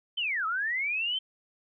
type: linear two-way sweep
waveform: sine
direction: down then up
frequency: 3136 to 1251 to 3136 Hz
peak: -27 dBFS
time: 0.17-1.19 s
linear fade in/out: 10 ms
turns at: 0.46 s
effects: none